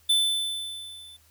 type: tone with level ramp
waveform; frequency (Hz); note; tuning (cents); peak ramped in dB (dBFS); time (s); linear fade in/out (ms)
square; 3520; A7; 0; -18 to -46; 0.09-1.17; 10
effects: added 79 Hz sine -61 dBFS peak until 1.3 s + white hiss -61 dBFS RMS until 1.3 s